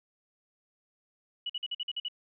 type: tone bursts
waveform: sine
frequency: 2935 Hz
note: F#7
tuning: 15 cents flat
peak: -31 dBFS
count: 8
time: 1.46-2.084 s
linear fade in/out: 5 ms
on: 36 ms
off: 48 ms
effects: none